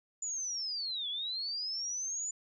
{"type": "linear two-way sweep", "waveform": "sine", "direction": "down then up", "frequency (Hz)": [7040, 3322, 7040], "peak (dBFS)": -34, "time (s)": [0.22, 2.31], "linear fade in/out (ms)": 5, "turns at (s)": 1.09, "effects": []}